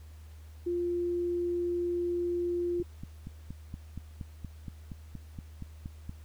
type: tone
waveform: sine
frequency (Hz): 349.2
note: F4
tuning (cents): 0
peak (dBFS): -28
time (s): 0.66-2.83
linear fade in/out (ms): 10
type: click train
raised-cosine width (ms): 5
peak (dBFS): -27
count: 15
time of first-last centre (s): 2.8-6.094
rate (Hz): 4.25
effects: added 77 Hz sine -46 dBFS peak until 6.24 s + pink hiss -62 dBFS RMS until 6.24 s